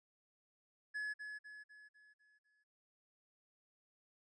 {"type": "tone with echo", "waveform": "triangle", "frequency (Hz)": 1700, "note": "G#6", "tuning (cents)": 40, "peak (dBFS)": -37, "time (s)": [0.94, 1.14], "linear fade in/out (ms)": 20, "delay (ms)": 250, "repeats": 6, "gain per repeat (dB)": -6, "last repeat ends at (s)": 2.64, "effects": ["resampled to 24000 Hz"]}